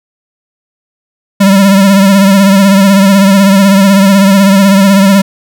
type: tone with vibrato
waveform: square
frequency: 196 Hz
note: G3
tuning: in tune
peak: -3 dBFS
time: 1.4-5.22 s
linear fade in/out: 10 ms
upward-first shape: triangle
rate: 16 Hz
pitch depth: 64 cents each way
effects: none